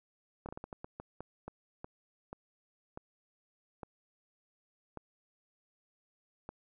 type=slowing click train; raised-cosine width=1 ms; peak=-28 dBFS; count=16; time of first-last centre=0.46-6.49 s; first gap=28 ms; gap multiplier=1.33; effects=none